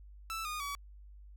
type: tone with pitch steps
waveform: sawtooth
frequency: 1322 / 1226.4 / 1137.6 Hz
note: E6 / D#6 / C#6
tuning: +5 / -25 / +45 cents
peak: -33 dBFS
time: 0.3-0.75 s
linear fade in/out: 0 ms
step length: 150 ms
effects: added 50 Hz sine -50 dBFS peak until 1.36 s